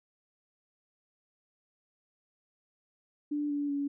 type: tone with pitch steps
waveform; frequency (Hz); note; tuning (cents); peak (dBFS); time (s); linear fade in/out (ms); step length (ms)
sine; 293.7 / 288.5 / 283.4; D4 / D4 / C#4; 0 / -31 / +38; -29; 3.31-3.88; 10; 190
effects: none